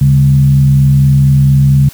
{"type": "tone with frequency modulation", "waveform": "sine", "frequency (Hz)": 139.5, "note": "C#3", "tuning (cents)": 11, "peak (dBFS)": -4, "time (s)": [0.01, 1.89], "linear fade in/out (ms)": 5, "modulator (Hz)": 64.3, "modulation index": 0.49, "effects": ["white hiss -36 dBFS RMS until 1.93 s"]}